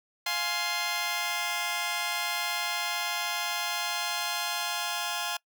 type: chord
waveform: 10% pulse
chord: F minor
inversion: none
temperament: just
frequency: 698.5 / 838.1 / 1047.7 Hz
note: F5 / Ab5 / C6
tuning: 0 / +16 / +2 cents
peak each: -25 dBFS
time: 0.26-5.37 s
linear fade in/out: 5 ms
effects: noise-tail reverb RT60 0.1 s tail -24 dB re dry